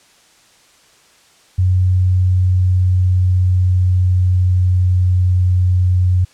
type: tone with pitch glide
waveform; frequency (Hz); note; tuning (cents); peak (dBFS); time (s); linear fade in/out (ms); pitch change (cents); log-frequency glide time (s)
sine; 92 to 90.94; F#2 to F#2; -9 to -29; -10; 1.58-6.25; 10; -20; 1.96-5.52
effects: white hiss -50 dBFS RMS until 6.33 s + low-pass 8000 Hz 12 dB/octave